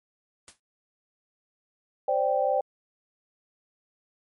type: noise with exponential decay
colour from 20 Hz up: white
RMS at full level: -42 dBFS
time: 0.48-0.6 s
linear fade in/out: 0 ms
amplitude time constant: 24 ms
type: chord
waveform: sine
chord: C suspended second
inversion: none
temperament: equal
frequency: 523.3 / 587.3 / 784 Hz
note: C5 / D5 / G5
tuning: 0 / 0 / 0 cents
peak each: -26 dBFS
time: 2.08-2.61 s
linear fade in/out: 5 ms
effects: MP3 48 kbps